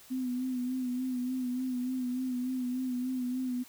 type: tone with vibrato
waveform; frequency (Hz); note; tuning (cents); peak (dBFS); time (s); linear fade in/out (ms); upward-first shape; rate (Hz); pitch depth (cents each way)
sine; 252.8; B3; +41; -30; 0.1-3.64; 20; sine; 3.4; 44
effects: white hiss -55 dBFS RMS until 3.68 s